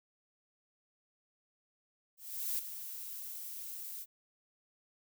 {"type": "noise with ADSR envelope", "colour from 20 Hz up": "violet", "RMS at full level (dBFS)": -34, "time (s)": [2.17, 4.06], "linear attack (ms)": 420, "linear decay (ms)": 4, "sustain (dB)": -10, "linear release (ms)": 43, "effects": []}